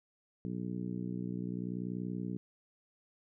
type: harmonic tone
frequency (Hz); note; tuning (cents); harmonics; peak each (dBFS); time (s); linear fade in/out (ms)
60.6; B1; -32; 2 / 3 / 4 / 5 / 6 / 7; -43 / -38 / -42 / -44 / -50 / -50; 0.45-2.37; 0
effects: none